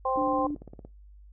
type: harmonic tone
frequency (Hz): 261.6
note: C4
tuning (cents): 0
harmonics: 2 / 3 / 4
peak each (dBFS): -29 / -29 / -29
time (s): 0.05-0.47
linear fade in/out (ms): 5
type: click train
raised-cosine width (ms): 2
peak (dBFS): -30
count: 13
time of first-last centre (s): 0.16-0.85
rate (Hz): 17.4
type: tone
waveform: sine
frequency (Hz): 293.7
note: D4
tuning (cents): 0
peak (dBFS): -28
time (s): 0.17-0.55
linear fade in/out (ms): 5
effects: noise-tail reverb RT60 0.2 s tail -20 dB re dry + added 50 Hz sine -48 dBFS peak until 1.32 s